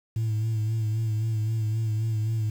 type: tone with vibrato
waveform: sine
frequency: 110 Hz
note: A2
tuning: in tune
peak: -21 dBFS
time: 0.16-2.5 s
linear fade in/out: 5 ms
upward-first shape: sine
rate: 3.8 Hz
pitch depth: 42 cents each way
effects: tanh soft clip ceiling -22 dBFS + 8-bit